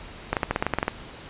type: clicks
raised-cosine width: 0.5 ms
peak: -7 dBFS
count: 11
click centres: 0.33 / 0.368 / 0.432 / 0.51 / 0.561 / 0.625 / 0.666 / 0.737 / 0.786 / 0.829 / 0.881 s
effects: pink hiss -42 dBFS RMS until 1.29 s + resampled to 8000 Hz